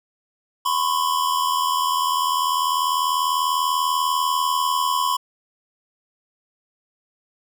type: tone pair together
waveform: square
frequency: 1004.8 / 1085 Hz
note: B5 / C#6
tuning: +30 / -37 cents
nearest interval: minor second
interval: 133 cents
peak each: -22 / -23 dBFS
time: 0.65-5.17 s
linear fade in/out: 10 ms
effects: none